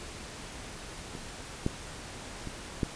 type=clicks; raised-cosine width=3 ms; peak=-27 / -14 / -24 / -14 dBFS; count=4; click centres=1.152 / 1.664 / 2.473 / 2.832 s; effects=pink hiss -43 dBFS RMS until 2.95 s + resampled to 22050 Hz